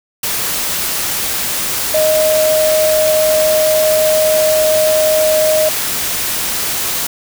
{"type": "tone in noise", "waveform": "sine", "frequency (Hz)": 622, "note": "D#5", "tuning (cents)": -1, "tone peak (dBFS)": -10, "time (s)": [1.94, 5.69], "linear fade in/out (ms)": 5, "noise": "white", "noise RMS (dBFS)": -18, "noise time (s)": [0.23, 7.07], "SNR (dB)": 5, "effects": []}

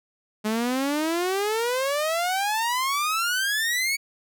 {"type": "exponential sweep", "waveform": "sawtooth", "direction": "up", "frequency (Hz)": [210, 2262], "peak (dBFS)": -19, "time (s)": [0.44, 3.97], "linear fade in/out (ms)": 20, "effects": []}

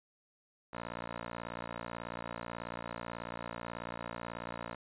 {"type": "tone with band-pass filter", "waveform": "15% pulse", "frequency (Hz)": 58.27, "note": "A#1", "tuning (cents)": 0, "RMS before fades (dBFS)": -43, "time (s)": [0.73, 4.75], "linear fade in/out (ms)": 5, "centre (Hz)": 1100, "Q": 0.81, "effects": ["resampled to 8000 Hz"]}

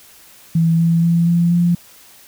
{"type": "tone with pitch steps", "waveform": "sine", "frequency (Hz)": [164.81, 166.92, 169.05, 171.21, 173.4], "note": ["E3", "E3", "E3", "F3", "F3"], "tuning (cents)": [0, 22, 44, -34, -12], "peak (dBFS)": -11, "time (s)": [0.55, 1.75], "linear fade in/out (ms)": 5, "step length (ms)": 240, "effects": ["white hiss -45 dBFS RMS until 2.27 s"]}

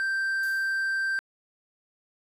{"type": "tone", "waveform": "triangle", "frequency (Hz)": 1568, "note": "G6", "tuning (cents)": 0, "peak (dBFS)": -23, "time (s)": [0, 1.19], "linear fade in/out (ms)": 0}
{"type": "noise with exponential decay", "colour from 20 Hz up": "violet", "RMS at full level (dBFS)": -40, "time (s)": [0.43, 1.08], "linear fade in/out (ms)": 2, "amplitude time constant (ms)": 140}
{"effects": ["resampled to 32000 Hz"]}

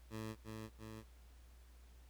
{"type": "tone with echo", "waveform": "15% pulse", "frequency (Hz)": 110, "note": "A2", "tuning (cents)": 0, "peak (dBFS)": -37, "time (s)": [0.1, 0.36], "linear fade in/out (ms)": 50, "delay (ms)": 340, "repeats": 2, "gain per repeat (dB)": -3, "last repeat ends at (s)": 1.04, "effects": ["added 60 Hz sine -58 dBFS peak until 2.09 s", "pink hiss -70 dBFS RMS until 2.09 s"]}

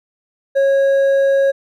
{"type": "tone with hard clipping", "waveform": "sine", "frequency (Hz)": 548, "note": "C#5", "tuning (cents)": -20, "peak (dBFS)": -12, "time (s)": [0.55, 1.52], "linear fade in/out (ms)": 20, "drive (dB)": 4, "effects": []}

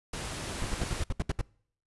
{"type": "noise", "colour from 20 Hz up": "pink", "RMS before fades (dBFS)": -37, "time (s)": [0.13, 1.04], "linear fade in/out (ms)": 5}
{"type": "noise bursts", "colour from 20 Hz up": "brown", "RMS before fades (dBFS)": -28, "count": 9, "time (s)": [0.62, 1.413], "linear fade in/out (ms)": 2, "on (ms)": 25, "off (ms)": 71}
{"effects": ["noise-tail reverb RT60 0.6 s tail -25 dB re dry", "resampled to 24000 Hz"]}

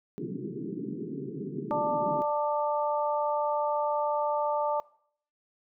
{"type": "band-pass noise", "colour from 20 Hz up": "white", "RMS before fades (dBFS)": -36, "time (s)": [0.18, 2.22], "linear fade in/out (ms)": 0, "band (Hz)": [130, 420], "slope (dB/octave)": 96}
{"type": "harmonic tone", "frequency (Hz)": 295.7, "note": "D4", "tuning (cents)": 12, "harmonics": [2, 3, 4], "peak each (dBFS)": [-29, -29, -34], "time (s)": [1.71, 4.8], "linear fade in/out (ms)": 0}
{"effects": ["noise-tail reverb RT60 0.6 s tail -21 dB re dry"]}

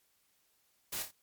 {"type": "noise with echo", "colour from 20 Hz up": "white", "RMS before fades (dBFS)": -38, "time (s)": [0.92, 1.03], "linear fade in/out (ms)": 10, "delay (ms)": 28, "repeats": 3, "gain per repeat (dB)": -6, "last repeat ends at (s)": 1.114, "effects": ["white hiss -73 dBFS RMS until 1.22 s", "MP3 96 kbps"]}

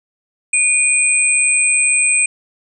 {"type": "tone pair together", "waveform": "sine", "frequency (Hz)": [2447, 8169], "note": ["D#7", "C9"], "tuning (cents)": [-29, -42], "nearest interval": "octave + major sixth", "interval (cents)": 2087, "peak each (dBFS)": -14, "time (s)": [0.53, 2.26], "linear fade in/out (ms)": 5, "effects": []}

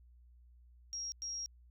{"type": "tone bursts at uneven times", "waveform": "sine", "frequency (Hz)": 5610, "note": "F8", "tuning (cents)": 7, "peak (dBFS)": -38, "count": 2, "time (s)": [[0.93, 1.12], [1.22, 1.46]], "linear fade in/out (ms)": 0, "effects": ["added 60 Hz sine -58 dBFS peak until 1.7 s"]}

